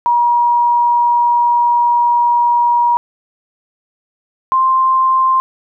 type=tone pair in turn; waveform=sine; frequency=955 / 1048 Hz; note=A#5 / C6; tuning=+42 / +2 cents; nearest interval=major second; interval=160 cents; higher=second; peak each=-9 dBFS; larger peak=neither; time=0.06-2.97 / 4.52-5.4 s; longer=first; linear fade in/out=0 ms; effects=none